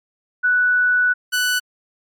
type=tone pair in turn; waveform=sine / sawtooth; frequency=1481 / 1487.4 Hz; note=F#6 / F#6; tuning=+1 / +9 cents; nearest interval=unison; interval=8 cents; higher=second; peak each=-13 dBFS; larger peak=neither; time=0.43-1.14 / 1.32-1.6 s; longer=first; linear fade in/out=20 ms; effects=MP3 64 kbps